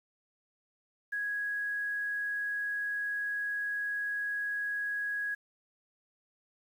sine tone with quantisation, 1661.2 Hz, G#6, in tune, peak -31 dBFS, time 1.12-5.35 s, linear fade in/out 10 ms, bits 10, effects none

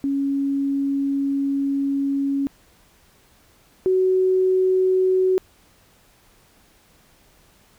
sine tone pair in turn, 277.2 / 373.5 Hz, C#4 / F#4, 0 / +16 cents, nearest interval perfect fourth, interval 516 cents, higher second, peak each -19 / -15 dBFS, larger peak second, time 0.04-2.47 / 3.86-5.38 s, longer first, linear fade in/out 0 ms, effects pink hiss -56 dBFS RMS until 7.78 s

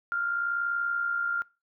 sine tone with amplitude modulation, 1396.9 Hz, F6, in tune, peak -24 dBFS, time 0.12-1.42 s, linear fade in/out 0 ms, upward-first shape sine, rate 60.7 Hz, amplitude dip 50%, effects noise-tail reverb RT60 0.3 s tail -23 dB re dry

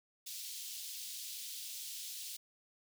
pink high-pass noise, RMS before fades -45 dBFS, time 0.26-2.37 s, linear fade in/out 10 ms, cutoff 3400 Hz, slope 24 dB/octave, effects none

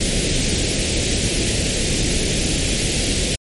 pink band-stop noise, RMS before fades -19 dBFS, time 0-3.36 s, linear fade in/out 10 ms, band 550 to 2200 Hz, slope 24 dB/octave, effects MP3 48 kbps

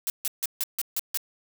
blue noise bursts, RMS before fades -27 dBFS, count 7, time 0.07-1.173 s, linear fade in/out 0 ms, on 29 ms, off 150 ms, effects none

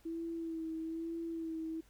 sine tone with vibrato, 327.1 Hz, E4, 13 cents flat, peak -37 dBFS, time 0.05-1.81 s, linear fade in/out 10 ms, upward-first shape sine, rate 1.1 Hz, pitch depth 31 cents each way, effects added 51 Hz sine -64 dBFS peak until 1.89 s + pink hiss -68 dBFS RMS until 1.89 s

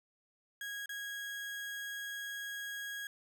35% pulse tone with dropouts, 1647 Hz, G#6, 15 cents flat, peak -38 dBFS, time 0.61-3.07 s, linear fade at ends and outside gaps 2 ms, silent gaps 0.859-0.892 s, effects none

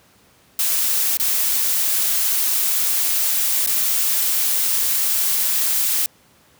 blue noise with dropouts, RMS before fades -19 dBFS, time 0.59-6.06 s, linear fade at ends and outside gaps 1 ms, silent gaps 1.171-1.198 / 3.663-3.673 s, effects pink hiss -54 dBFS RMS until 6.59 s + high-pass 80 Hz 12 dB/octave

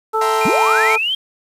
harmonic tone, 440 Hz, A4, in tune, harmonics 1 / 2 / 3, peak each -19 / -19 / -19 dBFS, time 0.13-0.98 s, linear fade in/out 20 ms
sawtooth chord, C dominant seventh, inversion first, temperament equal, 659.3 / 784 / 932.3 / 1046.5 Hz, E5 / G5 / Bb5 / C6, 0 / 0 / 0 / 0 cents, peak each -23 dBFS, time 0.21-0.96 s, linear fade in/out 5 ms
triangle tone, 2400 Hz, D7, 37 cents sharp, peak -19 dBFS, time 0.41-0.95 s, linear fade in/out 2 ms
sine linear sweep, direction up, 142.5 to 3242 Hz, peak -16 dBFS, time 0.45-1.15 s, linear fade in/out 5 ms
effects resampled to 32000 Hz + 7-bit

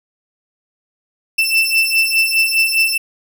35% pulse beating tone pair, 2661 / 2665.9 Hz, E7 / E7, +16 / +19 cents, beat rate 4.9 Hz, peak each -14 dBFS, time 1.38-2.98 s, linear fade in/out 10 ms, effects none

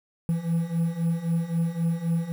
triangle beating tone pair, 164.6 / 168.4 Hz, E3 / E3, -2 / +37 cents, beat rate 3.8 Hz, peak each -26 / -23 dBFS, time 0.29-2.32 s, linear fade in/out 0 ms, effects 8-bit

